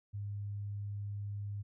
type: tone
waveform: sine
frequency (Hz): 101.9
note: G#2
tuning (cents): -32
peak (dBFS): -37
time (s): 0.13-1.63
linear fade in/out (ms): 20
effects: none